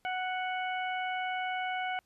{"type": "harmonic tone", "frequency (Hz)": 740, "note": "F#5", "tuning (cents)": 0, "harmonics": [1, 2, 3, 4], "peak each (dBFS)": [-33, -38, -39, -44], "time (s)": [0.05, 1.99], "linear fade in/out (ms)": 0, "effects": ["pink hiss -73 dBFS RMS until 2.05 s", "resampled to 32000 Hz"]}